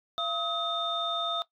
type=tone cluster; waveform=sine; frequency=682 / 1271 / 3626 Hz; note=F5 / D#6 / A#7; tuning=-41 / +36 / -49 cents; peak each=-34 / -32 / -30 dBFS; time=0.18-1.42 s; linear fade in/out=0 ms; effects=noise-tail reverb RT60 0.1 s tail -17 dB re dry + tanh soft clip ceiling -18 dBFS